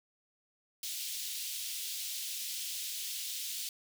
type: high-pass noise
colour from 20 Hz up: pink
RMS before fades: -39 dBFS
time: 0.83-3.69 s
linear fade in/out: 2 ms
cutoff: 3100 Hz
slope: 24 dB/octave
effects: none